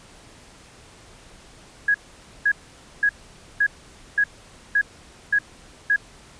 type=tone bursts; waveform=sine; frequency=1661.2 Hz; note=G#6; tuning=in tune; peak=-15 dBFS; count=8; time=1.88-5.962 s; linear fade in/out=5 ms; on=64 ms; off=510 ms; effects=pink hiss -48 dBFS RMS until 6.39 s + resampled to 22050 Hz